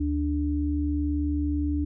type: tone pair together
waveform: sine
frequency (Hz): 74.84 / 293.7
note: D2 / D4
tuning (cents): +33 / 0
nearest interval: 2 octaves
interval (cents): 2367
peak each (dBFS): -26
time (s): 0-1.85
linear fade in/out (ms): 10
effects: none